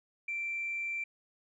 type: tone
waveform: sine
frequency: 2349 Hz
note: D7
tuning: in tune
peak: -32 dBFS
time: 0.28-1.04 s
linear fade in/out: 5 ms
effects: tanh soft clip ceiling -28 dBFS